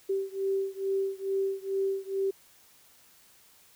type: beating tone pair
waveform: sine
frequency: 387.9 / 390.2 Hz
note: G4 / G4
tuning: -18 / -8 cents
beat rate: 2.3 Hz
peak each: -30 / -31 dBFS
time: 0.09-2.31 s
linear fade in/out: 10 ms
effects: white hiss -59 dBFS RMS until 3.75 s